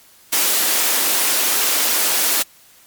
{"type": "high-pass noise", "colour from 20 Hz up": "white", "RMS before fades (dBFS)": -17, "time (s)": [0.32, 2.43], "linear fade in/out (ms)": 10, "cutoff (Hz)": 250, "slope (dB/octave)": 24, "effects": ["white hiss -49 dBFS RMS until 2.86 s", "MP3 96 kbps"]}